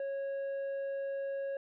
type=tone with tanh clipping; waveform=sine; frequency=550 Hz; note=C#5; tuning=14 cents flat; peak=-35 dBFS; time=0-1.57 s; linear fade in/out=2 ms; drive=5 dB; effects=none